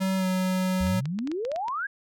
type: tone with pitch glide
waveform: square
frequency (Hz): 190 to 185.66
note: F#3 to F#3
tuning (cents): +46 to +6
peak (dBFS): -24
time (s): 0-1.01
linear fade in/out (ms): 20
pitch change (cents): -40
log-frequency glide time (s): 0.17-0.26
type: exponential sweep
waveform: sine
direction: up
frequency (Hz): 68.5 to 1691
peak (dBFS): -27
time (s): 0.8-1.87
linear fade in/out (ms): 10
type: clicks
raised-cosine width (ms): 0.2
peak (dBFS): -22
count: 9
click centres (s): 0.869 / 1.056 / 1.189 / 1.274 / 1.316 / 1.451 / 1.517 / 1.561 / 1.683
effects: none